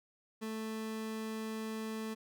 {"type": "tone", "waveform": "30% pulse", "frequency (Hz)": 220, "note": "A3", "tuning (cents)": 0, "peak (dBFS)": -35, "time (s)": [0.41, 2.15], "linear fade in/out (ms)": 20, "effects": []}